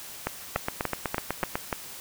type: two click trains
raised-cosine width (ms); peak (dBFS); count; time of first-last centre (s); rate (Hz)
0.5; -11 / -11; 9 / 6; 0.56-1.555 / 0.27-1.728; 8.04 / 3.43
effects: white hiss -42 dBFS RMS until 2 s